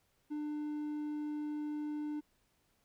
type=tone; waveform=triangle; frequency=298.9 Hz; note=D4; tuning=31 cents sharp; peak=-34 dBFS; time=0.3-2.21 s; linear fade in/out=20 ms; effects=pink hiss -75 dBFS RMS until 2.84 s